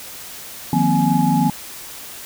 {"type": "tone cluster", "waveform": "sine", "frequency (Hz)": [157.4, 180.7, 234.8, 260.5, 842], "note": ["D#3", "F#3", "A#3", "C4", "G#5"], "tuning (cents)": [20, -41, 13, -7, 24], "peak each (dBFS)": -20, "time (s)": [0.73, 1.5], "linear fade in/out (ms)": 2, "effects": ["white hiss -35 dBFS RMS until 2.25 s"]}